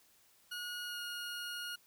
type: tone with pitch glide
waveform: 20% pulse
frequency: 1446 to 1432.7 Hz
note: F#6 to F6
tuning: -40 to +44 cents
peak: -35 dBFS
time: 0.51-1.76 s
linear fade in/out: 10 ms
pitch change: -16 cents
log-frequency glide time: 0.86-0.99 s
effects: white hiss -67 dBFS RMS until 1.86 s